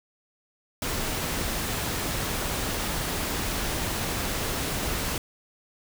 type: noise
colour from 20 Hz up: pink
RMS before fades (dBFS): -29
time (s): 0.82-5.18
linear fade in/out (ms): 2
effects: none